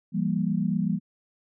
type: chord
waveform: sine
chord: E diminished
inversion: none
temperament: equal with one note detuned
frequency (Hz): 167.99 / 196 / 233.1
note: E3 / G3 / Bb3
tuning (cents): +33 / 0 / 0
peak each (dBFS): -27 / -26 / -29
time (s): 0.12-1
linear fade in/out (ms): 50
effects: none